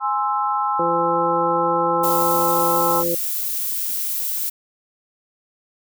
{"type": "chord", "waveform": "sine", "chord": "Ab augmented", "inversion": "none", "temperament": "equal", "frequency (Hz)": [830.6, 1046.5, 1318.5], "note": ["Ab5", "C6", "E6"], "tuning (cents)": [0, 0, 0], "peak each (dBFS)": [-22, -23, -23], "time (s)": [0, 3.04], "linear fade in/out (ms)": 50}
{"type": "harmonic tone", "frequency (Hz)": 170.4, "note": "F3", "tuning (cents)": -42, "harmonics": [1, 2, 3], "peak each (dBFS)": [-31, -25, -22], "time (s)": [0.79, 3.15], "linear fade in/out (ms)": 5}
{"type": "noise", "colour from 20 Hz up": "violet", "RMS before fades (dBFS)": -24, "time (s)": [2.03, 4.5], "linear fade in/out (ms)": 10}
{"effects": []}